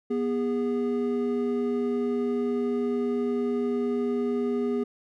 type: tone pair together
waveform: triangle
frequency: 243.3 / 409.2 Hz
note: B3 / G#4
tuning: -26 / -26 cents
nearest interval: major sixth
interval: 900 cents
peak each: -25 dBFS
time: 0.1-4.84 s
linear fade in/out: 10 ms
effects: none